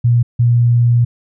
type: tone bursts at uneven times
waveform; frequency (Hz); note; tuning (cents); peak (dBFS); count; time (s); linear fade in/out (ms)
sine; 119.5; A#2; +43; -8; 2; 0.04-0.23 / 0.39-1.05; 10
effects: none